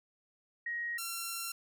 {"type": "tone pair in turn", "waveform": ["sine", "5% pulse"], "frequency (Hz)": [1886, 1362.9], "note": ["A#6", "F6"], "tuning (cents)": [20, -43], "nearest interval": "tritone", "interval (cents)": 563, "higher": "first", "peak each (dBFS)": [-34, -25], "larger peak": "second", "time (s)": [[0.66, 0.98], [0.98, 1.52]], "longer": "second", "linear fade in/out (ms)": 5, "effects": []}